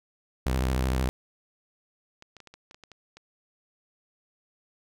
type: tone with vibrato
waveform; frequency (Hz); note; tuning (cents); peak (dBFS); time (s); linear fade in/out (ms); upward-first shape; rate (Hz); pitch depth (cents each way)
sawtooth; 64.3; C2; -30; -20; 0.46-1.09; 0; triangle; 13; 94
type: clicks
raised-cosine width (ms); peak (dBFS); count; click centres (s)
0.2; -30; 10; 2.224 / 2.367 / 2.403 / 2.473 / 2.54 / 2.711 / 2.745 / 2.837 / 2.917 / 3.17
effects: none